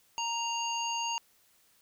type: harmonic tone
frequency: 932.3 Hz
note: A#5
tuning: in tune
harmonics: 1 / 3 / 5 / 7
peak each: -33 / -35 / -42 / -39 dBFS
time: 0.18-1.18 s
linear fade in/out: 0 ms
effects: white hiss -66 dBFS RMS until 1.81 s